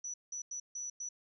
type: tone bursts at uneven times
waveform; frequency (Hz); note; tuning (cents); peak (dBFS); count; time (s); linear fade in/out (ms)
sine; 5920; F#8; 0; -38; 5; 0.04-0.14 / 0.32-0.42 / 0.51-0.6 / 0.75-0.9 / 1-1.09; 5
effects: none